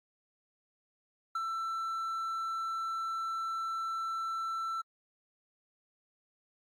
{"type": "tone with ADSR envelope", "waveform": "triangle", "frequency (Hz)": 1335, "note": "E6", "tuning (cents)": 22, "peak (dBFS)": -28, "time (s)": [1.35, 4.82], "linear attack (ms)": 5, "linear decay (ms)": 34, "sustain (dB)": -3, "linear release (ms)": 14, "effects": ["AAC 64 kbps"]}